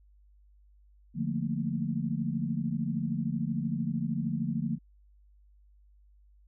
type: chord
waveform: sine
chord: Bb major seventh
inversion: first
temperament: equal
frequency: 146.83 / 174.61 / 220 / 233.1 Hz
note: D3 / F3 / A3 / Bb3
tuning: 0 / 0 / 0 / 0 cents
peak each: -34 dBFS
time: 1.14-4.79 s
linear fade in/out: 50 ms
effects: added 50 Hz sine -57 dBFS peak until 6.47 s